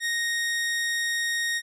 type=tone; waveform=sawtooth; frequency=1864.7 Hz; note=A#6; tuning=in tune; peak=-21 dBFS; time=0-1.62 s; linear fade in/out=50 ms; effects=low-pass 11000 Hz 12 dB/octave